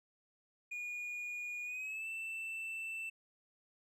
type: tone with pitch glide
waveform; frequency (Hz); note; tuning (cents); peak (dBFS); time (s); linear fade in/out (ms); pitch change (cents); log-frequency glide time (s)
triangle; 2442 to 2663; D#7 to E7; -33 to +17; -38; 0.71-3.1; 10; +150; 1.64-2.08
effects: none